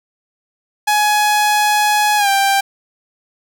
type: tone with pitch glide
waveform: sawtooth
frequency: 840 to 788.3 Hz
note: G#5 to G5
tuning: +19 to +9 cents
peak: -8 dBFS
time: 0.87-2.61 s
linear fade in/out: 10 ms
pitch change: -110 cents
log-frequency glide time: 2.17-2.29 s
effects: none